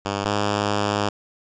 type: tone pair in turn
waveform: 5% pulse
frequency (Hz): 100 / 102.93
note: G2 / G#2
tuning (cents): +35 / -15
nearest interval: unison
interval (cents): 50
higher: second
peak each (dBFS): -12 / -9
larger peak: second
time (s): 0.05-0.25 / 0.25-1.09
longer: second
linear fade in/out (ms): 5
effects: resampled to 16000 Hz